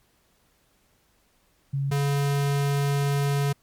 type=tone pair in turn; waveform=sine / square; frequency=138.2 / 141.43 Hz; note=C#3 / C#3; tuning=-5 / +35 cents; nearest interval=unison; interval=40 cents; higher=second; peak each=-23 / -22 dBFS; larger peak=second; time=1.73-1.91 / 1.91-3.53 s; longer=second; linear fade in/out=10 ms; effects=pink hiss -65 dBFS RMS until 3.62 s + MP3 96 kbps